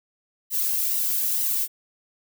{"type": "noise with flanger", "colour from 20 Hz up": "violet", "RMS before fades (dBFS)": -24, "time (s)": [0.5, 1.68], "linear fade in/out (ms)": 50, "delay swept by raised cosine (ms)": [1, 1.89], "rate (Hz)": 2.2, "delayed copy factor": 0.55, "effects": []}